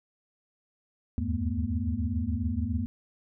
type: tone cluster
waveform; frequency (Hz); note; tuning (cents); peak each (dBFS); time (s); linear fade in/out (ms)
sine; 75.4 / 82.4 / 99.5 / 219 / 242.5; D2 / E2 / G2 / A3 / B3; +46 / 0 / +26 / -8 / -31; -35 / -31 / -33 / -35 / -33; 1.18-2.86; 0
effects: none